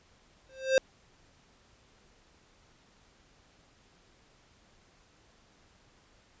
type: tone with exponential growth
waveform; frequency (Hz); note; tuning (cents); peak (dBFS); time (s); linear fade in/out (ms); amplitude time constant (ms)
square; 528; C5; +16; -18; 0.49-0.78; 1; 61
effects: pink hiss -63 dBFS RMS until 6.4 s + resampled to 16000 Hz